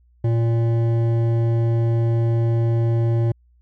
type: tone with hard clipping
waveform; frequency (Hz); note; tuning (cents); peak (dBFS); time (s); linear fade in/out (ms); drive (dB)
sine; 115.7; A#2; -13; -18; 0.24-3.32; 5; 11
effects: added 60 Hz sine -53 dBFS peak until 3.61 s